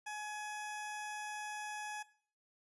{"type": "tone", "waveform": "20% pulse", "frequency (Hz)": 843, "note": "G#5", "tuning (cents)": 26, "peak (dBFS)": -36, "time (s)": [0.06, 2.03], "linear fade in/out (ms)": 10, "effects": ["noise-tail reverb RT60 0.5 s tail -18 dB re dry", "resampled to 24000 Hz"]}